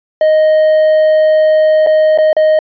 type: tone with dropouts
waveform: triangle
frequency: 622.3 Hz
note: D#5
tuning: in tune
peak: -4 dBFS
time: 0.21-2.59 s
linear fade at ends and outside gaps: 2 ms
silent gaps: 1.864-1.87 / 2.176-2.185 / 2.33-2.366 s
effects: resampled to 11025 Hz